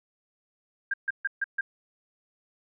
sine tone bursts, 1600 Hz, G6, 35 cents sharp, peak -24 dBFS, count 5, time 0.91-1.61 s, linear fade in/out 5 ms, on 28 ms, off 140 ms, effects none

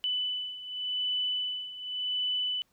sine beating tone pair, 2991 / 2991.88 Hz, F#7 / F#7, +18 / +19 cents, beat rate 0.88 Hz, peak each -35 / -31 dBFS, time 0.04-2.62 s, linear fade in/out 0 ms, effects pink hiss -71 dBFS RMS until 2.72 s

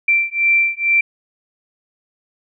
sine beating tone pair, 2349 / 2351.2 Hz, D7 / D7, 0 / +1 cents, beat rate 2.2 Hz, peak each -16 dBFS, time 0.08-1.01 s, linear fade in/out 5 ms, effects none

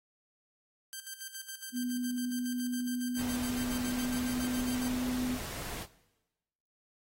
5% pulse tone with tremolo, 1568 Hz, G6, in tune, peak -29 dBFS, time 0.93-4.88 s, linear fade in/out 0 ms, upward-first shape square, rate 7.2 Hz, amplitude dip 70%
sine tone with pitch glide, 246.9 to 250.5 Hz, B3 to B3, 0 to +25 cents, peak -31 dBFS, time 1.72-5.39 s, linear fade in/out 50 ms, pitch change +25 cents, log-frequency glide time 3.23-5.02 s
pink noise, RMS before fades -41 dBFS, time 3.16-5.87 s, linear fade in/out 50 ms
effects noise-tail reverb RT60 1.0 s tail -18 dB re dry + AAC 48 kbps

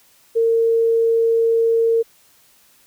sine tone, 457.1 Hz, A#4, 34 cents flat, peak -13 dBFS, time 0.35-2.03 s, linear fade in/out 20 ms, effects white hiss -54 dBFS RMS until 2.86 s

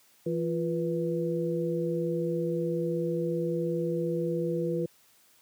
sine tone cluster, 167.4 / 346.1 / 490.3 Hz, E3 / F4 / B4, +27 / -16 / -13 cents, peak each -31 dBFS, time 0.26-4.86 s, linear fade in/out 5 ms, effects white hiss -62 dBFS RMS until 5.41 s + high-pass 80 Hz 12 dB/octave

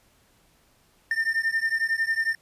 triangle beating tone pair, 1800 / 1811 Hz, A6 / A6, +39 / +49 cents, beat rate 11 Hz, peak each -24 dBFS, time 1.11-2.35 s, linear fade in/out 2 ms, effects pink hiss -62 dBFS RMS until 2.41 s + resampled to 32000 Hz

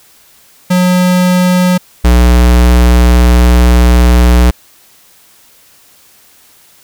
square tone pair in turn, 181.1 / 60.59 Hz, F#3 / B1, -37 / -32 cents, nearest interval octave + perfect fifth, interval 1895 cents, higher first, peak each -7 / -4 dBFS, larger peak second, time 0.7-1.78 / 2.04-4.51 s, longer second, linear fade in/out 10 ms, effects white hiss -44 dBFS RMS until 6.83 s

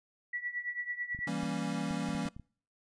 sine tone with tremolo, 1948 Hz, B6, 24 cents flat, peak -31 dBFS, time 0.33-1.3 s, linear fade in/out 5 ms, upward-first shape triangle, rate 9.1 Hz, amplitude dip 90%
clicks, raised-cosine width 5 ms, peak -34 dBFS, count 9, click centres 1.148 / 1.19 / 1.433 / 1.909 / 2.089 / 2.15 / 2.257 / 2.365 / 2.397 s
square chord, E diminished seventh, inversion none, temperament equal, 164.81 / 196 / 233.1 / 277.2 Hz, E3 / G3 / Bb3 / Db4, 0 / 0 / 0 / 0 cents, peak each -39 dBFS, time 1.27-2.29 s, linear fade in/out 5 ms
effects noise-tail reverb RT60 0.5 s tail -25 dB re dry + resampled to 22050 Hz

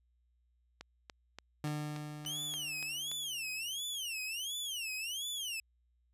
click train, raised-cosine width 0.2 ms, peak -28 dBFS, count 9, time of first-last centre 0.81-3.115 s, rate 3.47 Hz
30% pulse tone with exponential decay, 150 Hz, D3, 37 cents sharp, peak -31 dBFS, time 1.64-3.81 s, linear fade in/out 2 ms, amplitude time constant 470 ms
sawtooth tone with vibrato, 2960 Hz, F#7, in tune, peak -34 dBFS, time 2.26-5.6 s, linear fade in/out 2 ms, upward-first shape sine, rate 1.4 Hz, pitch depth 280 cents each way
effects added 60 Hz sine -70 dBFS peak until 6.13 s + resampled to 32000 Hz

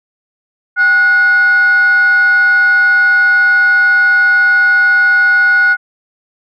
sine tone with frequency modulation, 1459 Hz, F#6, 25 cents flat, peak -5 dBFS, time 0.76-5.77 s, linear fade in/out 50 ms, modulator 668 Hz, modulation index 0.24, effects tanh soft clip ceiling -3 dBFS

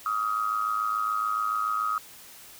sine tone with amplitude modulation, 1259 Hz, D#6, 20 cents sharp, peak -21 dBFS, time 0.06-1.98 s, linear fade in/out 2 ms, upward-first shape sine, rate 107 Hz, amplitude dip 80%, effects white hiss -48 dBFS RMS until 2.59 s

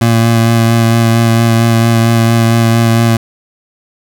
25% pulse tone with vibrato, 115 Hz, A#2, 23 cents flat, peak -3 dBFS, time 0.01-3.17 s, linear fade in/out 5 ms, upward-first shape sine, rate 4.4 Hz, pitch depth 16 cents each way, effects none

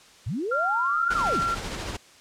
sine linear two-way sweep, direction up then down, 79.2 to 1490 to 79.2 Hz, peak -26 dBFS, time 0.26-1.41 s, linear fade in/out 10 ms, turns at 1.12 s
sine tone with pitch glide, 1383 to 1368.7 Hz, F6 to F6, -17 to -35 cents, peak -23 dBFS, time 0.51-1.55 s, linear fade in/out 10 ms, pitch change -18 cents, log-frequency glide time 1.03-1.38 s
pink noise with tremolo, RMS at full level -31 dBFS, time 1.1-1.97 s, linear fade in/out 10 ms, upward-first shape triangle, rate 13 Hz, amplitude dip 40%
effects white hiss -52 dBFS RMS until 2.2 s + low-pass 7000 Hz 12 dB/octave

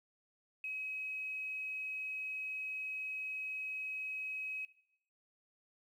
sine tone with quantisation, 2546 Hz, D#7, 39 cents sharp, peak -38 dBFS, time 0.64-4.65 s, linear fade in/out 2 ms, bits 11, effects noise-tail reverb RT60 0.8 s tail -18 dB re dry

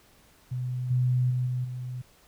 sine tone with level steps, 125.7 Hz, B2, 31 cents sharp, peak -28 / -21 / -24 / -26 / -32 dBFS, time 0.51-2.02 s, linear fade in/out 10 ms, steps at 0.9 / 1.3 / 1.46 / 1.64 s, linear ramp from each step 10 ms, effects pink hiss -59 dBFS RMS until 2.27 s

